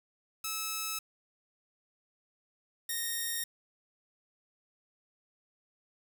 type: tone pair in turn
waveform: 5% pulse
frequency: 1300 / 1853.7 Hz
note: E6 / A#6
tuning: -24 / -10 cents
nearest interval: tritone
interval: 614 cents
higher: second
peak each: -22 dBFS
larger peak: neither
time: 0.44-0.99 / 2.89-3.44 s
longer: neither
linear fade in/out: 5 ms
effects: 8-bit